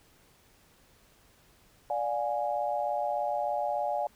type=chord; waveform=sine; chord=D diminished; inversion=none; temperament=equal with one note detuned; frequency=587.3 / 714 / 830.6 Hz; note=D5 / F5 / Ab5; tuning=0 / +38 / 0 cents; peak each=-32 dBFS; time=1.9-4.07 s; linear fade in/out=2 ms; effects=pink hiss -62 dBFS RMS until 4.15 s